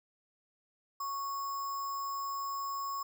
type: tone with sample-and-hold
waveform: sine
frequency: 1108.7 Hz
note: C#6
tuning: in tune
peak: -34 dBFS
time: 1-3.03 s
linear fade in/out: 5 ms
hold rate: 6300 Hz
effects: none